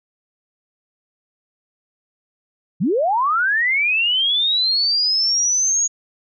sine linear sweep, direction up, 136.1 to 6720 Hz, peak -15 dBFS, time 2.8-5.88 s, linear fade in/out 20 ms, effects none

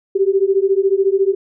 sine beating tone pair, 382.4 / 396.4 Hz, G4 / G4, -43 / +19 cents, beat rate 14 Hz, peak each -15 dBFS, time 0.15-1.35 s, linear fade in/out 10 ms, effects none

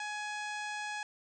harmonic tone with a mistuned harmonic, 839 Hz, G#5, 17 cents sharp, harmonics 1 / 2 / 3 / 4 / 5 / 6 / 7 / 8 / 9 / 10, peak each -40 / -40 / -44 / -50 / -53 / -53 / -56 / -53 / -59 / -57 dBFS, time 0-1.03 s, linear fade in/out 2 ms, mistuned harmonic 9, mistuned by +26 cents, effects none

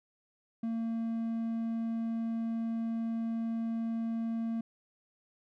triangle tone, 227.8 Hz, A#3, 40 cents flat, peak -29 dBFS, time 0.63-4.61 s, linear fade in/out 5 ms, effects none

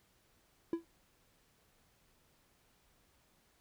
triangle tone with exponential decay, 334.2 Hz, E4, 24 cents sharp, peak -26 dBFS, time 0.73-0.85 s, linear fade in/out 2 ms, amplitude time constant 25 ms, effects pink hiss -71 dBFS RMS until 3.6 s

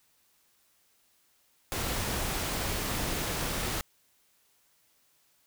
pink noise, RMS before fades -32 dBFS, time 1.72-3.81 s, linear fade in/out 0 ms, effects white hiss -68 dBFS RMS until 5.46 s

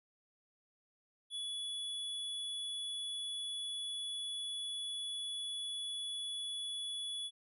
square tone, 3408 Hz, G#7, 44 cents sharp, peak -39 dBFS, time 1.3-7.31 s, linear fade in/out 50 ms, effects resampled to 32000 Hz

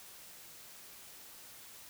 silence, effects white hiss -53 dBFS RMS until 1.89 s

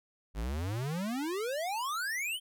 square exponential sweep, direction up, 48.74 to 3200 Hz, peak -33 dBFS, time 0.34-2.4 s, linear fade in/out 50 ms, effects none

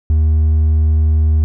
sine tone with hard clipping, 77.78 Hz, D#2, in tune, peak -10 dBFS, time 0.1-1.44 s, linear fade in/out 0 ms, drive 2 dB, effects none

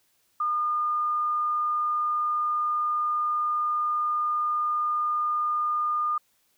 sine tone, 1215 Hz, D#6, 42 cents flat, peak -23 dBFS, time 0.4-6.18 s, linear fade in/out 5 ms, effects white hiss -68 dBFS RMS until 6.57 s

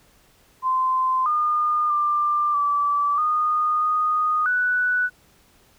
sine tone with pitch steps, 1035 / 1216 / 1189 / 1158 / 1229 / 1237 / 1483 Hz, C6 / D#6 / D6 / D6 / D#6 / D#6 / F#6, -19 / -40 / +21 / -25 / -22 / -10 / +4 cents, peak -18 dBFS, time 0.62-5.1 s, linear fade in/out 50 ms, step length 640 ms, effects pink hiss -57 dBFS RMS until 5.78 s

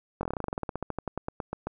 slowing click train, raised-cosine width 1 ms, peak -17 dBFS, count 24, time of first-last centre 0.21-1.67 s, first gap 21 ms, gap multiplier 1.09, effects none

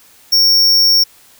square tone, 5500 Hz, F8, 27 cents flat, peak -8 dBFS, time 0.32-1.04 s, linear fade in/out 10 ms, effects white hiss -46 dBFS RMS until 1.39 s

